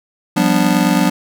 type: chord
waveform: square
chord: G dominant seventh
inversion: third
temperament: just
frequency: 176.4 / 196 / 245 / 294 Hz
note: F3 / G3 / B3 / D4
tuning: +18 / 0 / -14 / +2 cents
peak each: -18 dBFS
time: 0.36-1.1 s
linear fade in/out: 10 ms
effects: none